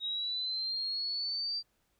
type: linear sweep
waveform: sine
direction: up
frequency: 3783 to 4699 Hz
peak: -32 dBFS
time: 0-1.63 s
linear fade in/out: 50 ms
effects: pink hiss -75 dBFS RMS until 1.99 s